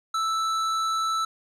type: tone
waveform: square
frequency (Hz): 1318.5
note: E6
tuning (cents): 0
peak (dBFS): -24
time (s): 0.14-1.25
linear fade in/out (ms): 5
effects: low-pass 7000 Hz 12 dB/octave + 11-bit